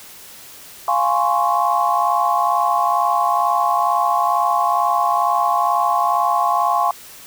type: chord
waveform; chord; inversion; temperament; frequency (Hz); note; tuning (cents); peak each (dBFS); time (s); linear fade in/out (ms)
sine; Db major seventh; first; equal; 698.5 / 830.6 / 1046.5 / 1108.7; F5 / Ab5 / C6 / Db6; 0 / 0 / 0 / 0; -20; 0.88-6.91; 2
effects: white hiss -40 dBFS RMS until 7.26 s